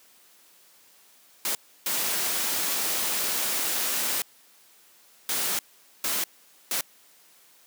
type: noise bursts at uneven times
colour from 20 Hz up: white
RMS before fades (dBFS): -27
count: 5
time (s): 1.45-1.55 / 1.86-4.22 / 5.29-5.59 / 6.04-6.24 / 6.71-6.81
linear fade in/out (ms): 2
effects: white hiss -57 dBFS RMS until 7.66 s + high-pass 200 Hz 12 dB/octave